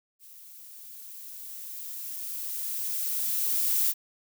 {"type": "noise with level ramp", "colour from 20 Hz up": "violet", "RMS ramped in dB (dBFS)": [-50, -24], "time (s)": [0.19, 3.94], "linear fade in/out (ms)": 50, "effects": []}